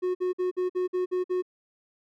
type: tone bursts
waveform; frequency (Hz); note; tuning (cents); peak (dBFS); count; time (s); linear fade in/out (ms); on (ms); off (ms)
triangle; 364.7; F#4; -25; -22; 8; 0.02-1.424; 20; 130; 52
effects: none